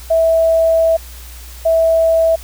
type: tone pair in turn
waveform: sine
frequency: 654 / 654 Hz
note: E5 / E5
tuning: -14 / -14 cents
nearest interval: unison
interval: 0 cents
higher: neither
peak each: -9 dBFS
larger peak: neither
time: 0.1-0.97 / 1.65-2.36 s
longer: first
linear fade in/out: 10 ms
effects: added 60 Hz sine -32 dBFS peak until 2.43 s + white hiss -38 dBFS RMS until 2.43 s